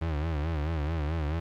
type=tone with vibrato; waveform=35% pulse; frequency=77.9 Hz; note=D#2; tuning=3 cents sharp; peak=-26 dBFS; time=0.01-1.4 s; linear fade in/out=10 ms; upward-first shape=sine; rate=4.6 Hz; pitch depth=120 cents each way; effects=low-pass 3000 Hz 12 dB/octave + 10-bit